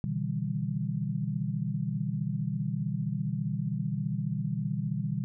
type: chord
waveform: sine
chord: E minor seventh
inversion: second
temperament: equal with one note detuned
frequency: 123.47 / 146.83 / 161.98 / 196 Hz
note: B2 / D3 / E3 / G3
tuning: 0 / 0 / -30 / 0 cents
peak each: -34 dBFS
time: 0.04-5.24 s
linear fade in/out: 0 ms
effects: none